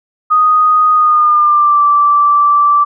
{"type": "tone with pitch glide", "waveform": "sine", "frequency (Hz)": [1243, 1166.5], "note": ["D#6", "D6"], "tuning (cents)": [-2, -12], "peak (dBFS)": -6, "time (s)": [0.3, 2.85], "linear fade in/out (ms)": 20, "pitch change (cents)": -110, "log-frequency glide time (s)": [0.93, 1.83], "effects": []}